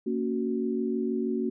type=chord; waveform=sine; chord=F# major; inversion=first; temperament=just; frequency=231.2 / 277.5 / 370 Hz; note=A#3 / C#4 / F#4; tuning=-14 / +2 / 0 cents; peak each=-29 / -32 / -30 dBFS; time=0.06-1.5 s; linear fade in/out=10 ms; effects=none